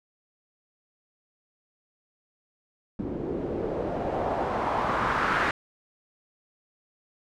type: noise with low-pass filter sweep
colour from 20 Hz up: white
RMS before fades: -28 dBFS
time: 2.99-5.51 s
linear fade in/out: 2 ms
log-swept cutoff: 300 to 1600 Hz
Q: 2.1
effects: none